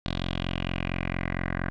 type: tone with low-pass filter sweep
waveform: 10% pulse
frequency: 44.35 Hz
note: F1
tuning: 27 cents sharp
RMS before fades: -30 dBFS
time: 0.06-1.7 s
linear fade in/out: 0 ms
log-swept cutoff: 3800 to 1700 Hz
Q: 4.2
effects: none